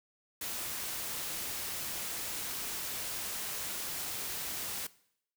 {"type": "noise", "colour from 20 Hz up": "white", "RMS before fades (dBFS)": -38, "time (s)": [0.41, 4.87], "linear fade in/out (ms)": 5, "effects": ["noise-tail reverb RT60 0.7 s tail -20 dB re dry"]}